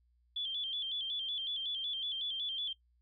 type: tone with vibrato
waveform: sine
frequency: 3297 Hz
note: G#7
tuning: 13 cents flat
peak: -34 dBFS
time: 0.36-2.73 s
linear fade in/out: 5 ms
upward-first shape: square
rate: 5.4 Hz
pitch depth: 73 cents each way
effects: noise-tail reverb RT60 0.1 s tail -18 dB re dry + added 60 Hz sine -68 dBFS peak until 3.01 s